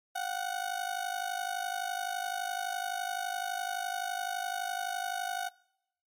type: ring-modulated tone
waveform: 30% pulse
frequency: 740 Hz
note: F#5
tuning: in tune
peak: -27 dBFS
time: 0.15-5.49 s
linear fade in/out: 10 ms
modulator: 25.9 Hz
effects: noise-tail reverb RT60 0.8 s tail -23 dB re dry + MP3 64 kbps